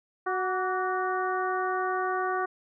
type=harmonic tone with a mistuned harmonic; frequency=370 Hz; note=F#4; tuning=in tune; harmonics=1 / 2 / 3 / 4 / 5; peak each=-31 / -31 / -31 / -34 / -40 dBFS; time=0.26-2.46 s; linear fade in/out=10 ms; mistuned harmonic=3; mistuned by=+57 cents; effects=none